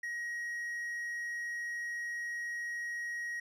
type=tone; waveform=triangle; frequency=1893 Hz; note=A#6; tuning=26 cents sharp; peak=-34 dBFS; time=0.03-3.4 s; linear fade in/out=5 ms; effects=resampled to 32000 Hz